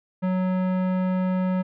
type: tone with tanh clipping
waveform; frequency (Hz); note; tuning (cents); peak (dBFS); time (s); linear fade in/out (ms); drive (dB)
sine; 185; F#3; 0; -23; 0.22-1.63; 20; 17
effects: none